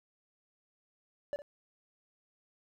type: tone with echo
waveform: triangle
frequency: 580 Hz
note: D5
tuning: 22 cents flat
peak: -30 dBFS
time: 1.33-1.36 s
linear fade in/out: 0 ms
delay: 59 ms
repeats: 1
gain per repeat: -15 dB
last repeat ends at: 1.419 s
effects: none